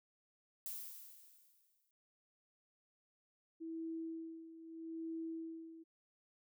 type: noise with exponential decay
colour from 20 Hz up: violet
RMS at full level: -43 dBFS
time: 0.66-1.91 s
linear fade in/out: 1 ms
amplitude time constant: 270 ms
type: tone with tremolo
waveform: sine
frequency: 326.3 Hz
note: E4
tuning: 18 cents flat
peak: -40 dBFS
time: 3.6-5.84 s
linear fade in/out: 20 ms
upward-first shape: sine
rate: 0.79 Hz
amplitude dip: 75%
effects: none